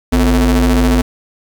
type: ring-modulated tone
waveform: 45% pulse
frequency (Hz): 98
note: G2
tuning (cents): 0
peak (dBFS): -6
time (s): 0.12-1.02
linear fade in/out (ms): 10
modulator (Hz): 154
effects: 7-bit